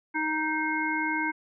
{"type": "harmonic tone with a mistuned harmonic", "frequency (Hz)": 311.8, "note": "D#4", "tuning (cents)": 4, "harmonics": [1, 3, 5, 7], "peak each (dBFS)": [-31, -31, -31, -31], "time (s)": [0.14, 1.32], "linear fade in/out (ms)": 20, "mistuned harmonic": 7, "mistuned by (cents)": -21, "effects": []}